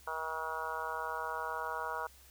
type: harmonic tone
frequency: 159.7 Hz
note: D#3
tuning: 45 cents sharp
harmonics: 3 / 4 / 5 / 6 / 7 / 8 / 9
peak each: -45 / -45 / -45 / -40 / -43 / -44 / -42 dBFS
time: 0.07-2.07 s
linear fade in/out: 5 ms
effects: added 65 Hz sine -60 dBFS peak until 2.3 s + white hiss -60 dBFS RMS until 2.3 s